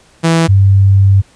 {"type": "tone pair in turn", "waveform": ["sawtooth", "sine"], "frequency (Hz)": [164.81, 97.83], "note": ["E3", "G2"], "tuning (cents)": [0, -3], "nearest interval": "major sixth", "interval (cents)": 903, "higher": "first", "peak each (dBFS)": -4, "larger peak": "neither", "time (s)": [[0.23, 0.48], [0.48, 1.22]], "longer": "second", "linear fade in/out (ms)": 20, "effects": ["pink hiss -47 dBFS RMS until 1.35 s", "resampled to 22050 Hz"]}